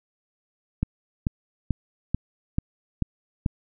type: click train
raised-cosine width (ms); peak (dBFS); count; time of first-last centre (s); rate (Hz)
5; -10; 7; 0.83-3.462; 2.28
effects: none